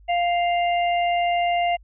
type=harmonic tone; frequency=698.5 Hz; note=F5; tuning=in tune; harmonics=1 / 3 / 4; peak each=-19 / -29 / -31 dBFS; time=0.08-1.77 s; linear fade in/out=20 ms; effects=added 50 Hz sine -47 dBFS peak until 1.83 s